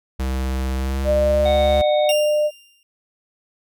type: tone with pitch glide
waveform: square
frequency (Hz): 65.41 to 71.33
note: C2 to D2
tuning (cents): 0 to -50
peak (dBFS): -21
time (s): 0.19-1.82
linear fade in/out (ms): 10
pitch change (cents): +150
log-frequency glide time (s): 0.76-1.48
type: tone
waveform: sine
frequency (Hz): 601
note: D5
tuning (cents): +40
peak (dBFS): -15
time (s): 1.04-2.51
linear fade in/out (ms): 50
type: harmonic tone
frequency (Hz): 740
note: F#5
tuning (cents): 0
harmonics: 1 / 3 / 5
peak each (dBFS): -22 / -33 / -29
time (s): 1.45-2.12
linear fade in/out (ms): 10
type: tone with exponential decay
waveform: sawtooth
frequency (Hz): 2794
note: F7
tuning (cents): 0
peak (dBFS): -16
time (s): 2.09-2.83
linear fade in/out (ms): 1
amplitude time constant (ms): 160
effects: none